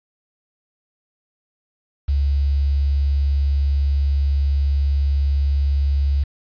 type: tone with quantisation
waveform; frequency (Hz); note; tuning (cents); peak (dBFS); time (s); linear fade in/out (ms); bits
sine; 70.1; C#2; +20; -15; 2.08-6.24; 10; 7
effects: resampled to 11025 Hz